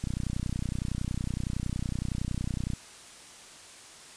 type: click train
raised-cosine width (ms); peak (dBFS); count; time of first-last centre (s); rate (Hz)
5; -19; 84; 0.04-2.735; 30.8
effects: white hiss -49 dBFS RMS until 4.16 s + resampled to 22050 Hz